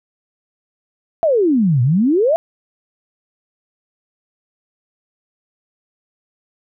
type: exponential two-way sweep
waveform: sine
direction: down then up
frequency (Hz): 691 to 116.54 to 691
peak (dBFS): -11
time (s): 1.23-2.36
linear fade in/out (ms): 0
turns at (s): 1.82
effects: none